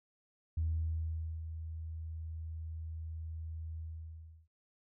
sine tone with ADSR envelope, 80.5 Hz, E2, 41 cents flat, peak -29 dBFS, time 0.57-4.48 s, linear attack 6 ms, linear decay 840 ms, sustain -10 dB, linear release 690 ms, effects tanh soft clip ceiling -25 dBFS

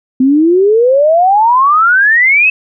sine exponential sweep, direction up, 253 to 2637 Hz, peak -5 dBFS, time 0.2-2.5 s, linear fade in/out 5 ms, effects none

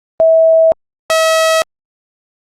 sine / sawtooth tone pair in turn, 649 / 644.1 Hz, E5 / E5, -27 / -40 cents, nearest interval unison, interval 13 cents, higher first, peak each -5 / -5 dBFS, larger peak neither, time 0.2-0.72 / 1.1-1.62 s, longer neither, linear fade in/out 0 ms, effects low-pass 10000 Hz 12 dB/octave + Opus 32 kbps

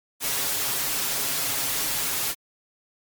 white noise with comb filter, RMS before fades -26 dBFS, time 0.2-2.35 s, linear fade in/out 50 ms, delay 7.2 ms, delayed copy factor +0.65, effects MP3 96 kbps

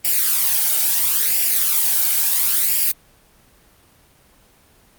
blue noise with flanger, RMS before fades -17 dBFS, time 0.04-2.92 s, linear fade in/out 10 ms, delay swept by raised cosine 0.39 to 1.35 ms, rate 0.73 Hz, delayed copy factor +0.7, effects pink hiss -53 dBFS RMS until 4.98 s + Opus 24 kbps

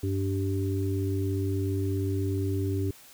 harmonic tone, 97 Hz, G2, 18 cents flat, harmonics 1 / 3 / 4, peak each -27 / -32 / -33 dBFS, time 0.03-2.91 s, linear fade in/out 5 ms, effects white hiss -52 dBFS RMS until 3.13 s

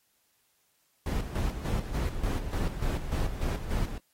brown noise with tremolo, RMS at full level -28 dBFS, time 1.06-3.98 s, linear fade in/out 2 ms, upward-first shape square, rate 3.4 Hz, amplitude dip 60%, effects white hiss -71 dBFS RMS until 4.13 s + AAC 48 kbps

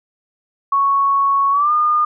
sine tone with pitch glide, 1108.7 to 1216 Hz, C#6 to D#6, 0 to -40 cents, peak -12 dBFS, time 0.72-2.05 s, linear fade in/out 5 ms, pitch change +160 cents, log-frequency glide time 1.51-1.72 s, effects none

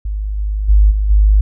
sine tone with level steps, 51.4 Hz, G#1, 17 cents flat, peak -17 / -15 / -5 / -12 / -6 dBFS, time 0.05-1.41 s, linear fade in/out 5 ms, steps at 0.37 / 0.68 / 0.9 / 1.09 s, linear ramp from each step 20 ms, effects none

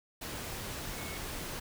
sine tone in noise, 2201 Hz, C#7, 13 cents flat, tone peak -47 dBFS, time 0.97-1.18 s, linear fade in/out 10 ms, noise pink, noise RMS -40 dBFS, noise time 0.21-1.6 s, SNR -10 dB, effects none

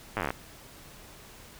slowing click train, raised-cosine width 0.5 ms, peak -14 dBFS, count 12, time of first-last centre 0.17-0.305 s, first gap 9 ms, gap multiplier 1.06, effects pink hiss -50 dBFS RMS until 1.59 s

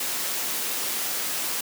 white noise, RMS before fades -28 dBFS, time 0-1.61 s, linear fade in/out 5 ms, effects high-pass 200 Hz 12 dB/octave

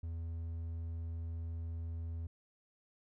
triangle tone, 82.8 Hz, E2, 8 cents sharp, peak -36 dBFS, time 0.03-2.27 s, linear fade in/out 5 ms, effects none

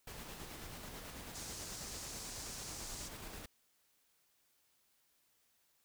pink noise with tremolo, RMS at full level -48 dBFS, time 0.07-3.46 s, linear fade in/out 5 ms, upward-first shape square, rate 9.2 Hz, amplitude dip 25%
white band-pass noise, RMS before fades -49 dBFS, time 1.34-3.09 s, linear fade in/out 20 ms, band 4600 to 8000 Hz, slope 24 dB/octave
effects white hiss -75 dBFS RMS until 5.84 s

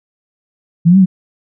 sine exponential two-way sweep, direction up then down, 161.4 to 196 to 179.7 Hz, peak -4 dBFS, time 0.85-1.06 s, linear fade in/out 20 ms, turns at 0.98 s, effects none

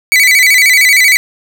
40% pulse tone with vibrato, 2128 Hz, C7, 29 cents sharp, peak -4 dBFS, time 0.12-1.17 s, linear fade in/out 0 ms, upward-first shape square, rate 13 Hz, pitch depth 99 cents each way, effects none

